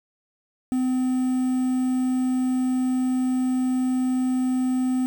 triangle tone with quantisation, 255.7 Hz, C4, 40 cents flat, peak -18 dBFS, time 0.72-5.06 s, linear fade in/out 0 ms, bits 7, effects none

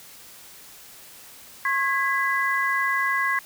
sine tone cluster, 1080 / 1653 / 1996 Hz, C#6 / G#6 / B6, -45 / -9 / +18 cents, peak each -25 dBFS, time 1.65-3.39 s, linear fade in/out 2 ms, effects white hiss -46 dBFS RMS until 3.45 s

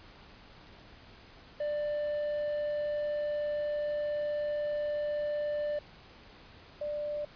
triangle / sine tone pair in turn, 592 / 592 Hz, D5 / D5, +14 / +14 cents, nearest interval unison, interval 0 cents, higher neither, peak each -28 / -32 dBFS, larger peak first, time 1.6-5.79 / 6.81-7.25 s, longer first, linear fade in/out 5 ms, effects pink hiss -54 dBFS RMS until 7.35 s + resampled to 11025 Hz

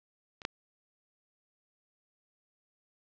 clicks, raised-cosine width 0.2 ms, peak -28 / -13 dBFS, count 2, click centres 0.418 / 0.451 s, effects low-pass 5000 Hz 12 dB/octave

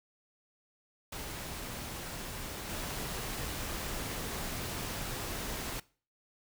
pink noise with level steps, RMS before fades -41 / -38 dBFS, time 1.12-5.8 s, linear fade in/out 5 ms, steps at 2.69 s, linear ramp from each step 5 ms, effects noise-tail reverb RT60 0.4 s tail -21 dB re dry

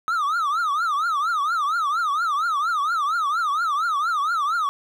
triangle tone with vibrato, 1257 Hz, D#6, 17 cents sharp, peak -18 dBFS, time 0.08-4.69 s, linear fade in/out 0 ms, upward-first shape triangle, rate 4.3 Hz, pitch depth 230 cents each way, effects none

